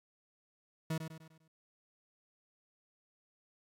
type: tone with echo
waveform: 40% pulse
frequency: 160 Hz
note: D#3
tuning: 49 cents sharp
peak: -32 dBFS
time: 0.9-0.98 s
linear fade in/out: 5 ms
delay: 100 ms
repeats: 5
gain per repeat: -7 dB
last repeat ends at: 1.48 s
effects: AAC 64 kbps